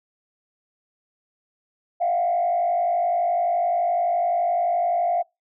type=tone with frequency modulation; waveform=sine; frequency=698.5 Hz; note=F5; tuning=in tune; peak=-18 dBFS; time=2-5.23 s; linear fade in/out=20 ms; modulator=51.7 Hz; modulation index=0.77; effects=noise-tail reverb RT60 0.2 s tail -26 dB re dry + tanh soft clip ceiling -14 dBFS